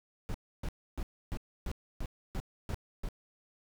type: noise bursts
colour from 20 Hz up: brown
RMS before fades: -35 dBFS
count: 9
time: 0.29-3.087 s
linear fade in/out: 0 ms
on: 53 ms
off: 290 ms
effects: none